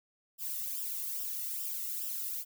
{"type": "noise with flanger", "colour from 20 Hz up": "violet", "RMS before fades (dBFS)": -37, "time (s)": [0.38, 2.45], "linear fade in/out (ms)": 50, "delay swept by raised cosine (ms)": [0.46, 1.29], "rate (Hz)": 2.4, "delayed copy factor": -0.7, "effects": []}